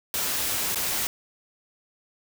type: noise with dropouts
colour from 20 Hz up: white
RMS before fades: -27 dBFS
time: 0.14-1.07 s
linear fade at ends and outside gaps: 1 ms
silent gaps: 0.747-0.757 s
effects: none